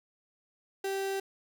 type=tone; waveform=35% pulse; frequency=389.4 Hz; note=G4; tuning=12 cents flat; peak=-29 dBFS; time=0.84-1.2 s; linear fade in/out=5 ms; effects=none